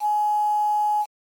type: tone with quantisation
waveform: sine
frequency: 840 Hz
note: G#5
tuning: 19 cents sharp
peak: -18 dBFS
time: 0-1.06 s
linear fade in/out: 50 ms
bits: 7
effects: MP3 64 kbps